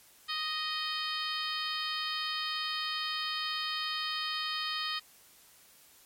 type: harmonic tone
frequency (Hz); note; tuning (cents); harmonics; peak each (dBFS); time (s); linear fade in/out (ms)
622.3; D#5; 0; 2 / 3 / 4 / 5 / 6 / 7 / 8; -38 / -40 / -43 / -38 / -40 / -39 / -42; 0.28-5; 20
effects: white hiss -59 dBFS RMS until 6.05 s + MP3 64 kbps